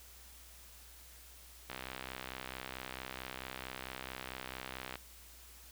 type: click train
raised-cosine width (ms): 0.3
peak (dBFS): -25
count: 211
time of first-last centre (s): 1.7-4.956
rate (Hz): 64.5
effects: added 60 Hz sine -58 dBFS peak until 5.71 s + white hiss -57 dBFS RMS until 5.71 s